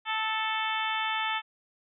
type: harmonic tone with a mistuned harmonic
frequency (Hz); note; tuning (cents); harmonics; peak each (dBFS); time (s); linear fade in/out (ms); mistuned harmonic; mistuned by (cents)
440; A4; 0; 2 / 3 / 4 / 5 / 6 / 7 / 8; -32 / -34 / -35 / -36 / -37 / -37 / -38; 0.05-1.42; 50; 3; -16
effects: none